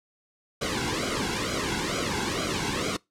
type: noise with flanger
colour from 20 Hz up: pink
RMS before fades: -28 dBFS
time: 0.61-2.97 s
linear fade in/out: 10 ms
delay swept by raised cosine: 1.1 to 1.67 ms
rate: 2.2 Hz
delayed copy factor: -0.9
effects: noise-tail reverb RT60 0.2 s tail -24 dB re dry + low-pass 7000 Hz 12 dB/octave